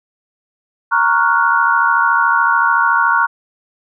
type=chord; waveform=sine; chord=Gb major seventh; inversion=first; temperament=equal with one note detuned; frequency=932.3 / 1108.7 / 1396.9 / 1470.6 Hz; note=Bb5 / Db6 / F6 / Gb6; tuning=0 / 0 / 0 / -11 cents; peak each=-16 dBFS; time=0.91-3.27 s; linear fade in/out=20 ms; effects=none